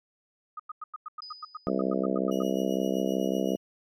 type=tone bursts; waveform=sine; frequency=1244.5 Hz; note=D#6; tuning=in tune; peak=-34 dBFS; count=16; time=0.57-2.426 s; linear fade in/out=5 ms; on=26 ms; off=96 ms
type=tone with exponential decay; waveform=sine; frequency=4978 Hz; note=D#8; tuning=in tune; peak=-39 dBFS; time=1.22-2.05 s; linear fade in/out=2 ms; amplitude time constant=180 ms
type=harmonic tone; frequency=65.41 Hz; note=C2; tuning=in tune; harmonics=3 / 4 / 5 / 6 / 7 / 8 / 9 / 10; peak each=-31 / -32 / -33 / -34 / -34 / -35 / -36 / -36 dBFS; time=1.67-3.56 s; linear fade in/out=0 ms
type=tone with tremolo; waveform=30% pulse; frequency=2903 Hz; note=F#7; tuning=34 cents flat; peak=-39 dBFS; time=2.31-3.57 s; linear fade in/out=10 ms; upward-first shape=triangle; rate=7.8 Hz; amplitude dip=70%
effects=none